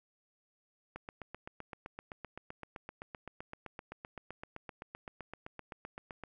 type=click train; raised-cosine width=0.5 ms; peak=-28 dBFS; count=42; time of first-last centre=0.96-6.237 s; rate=7.77 Hz; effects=none